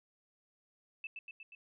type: tone with echo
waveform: sine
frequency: 2637 Hz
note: E7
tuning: in tune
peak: -39 dBFS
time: 1.04-1.07 s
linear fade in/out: 2 ms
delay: 120 ms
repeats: 4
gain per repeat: -3 dB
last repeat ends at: 1.55 s
effects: none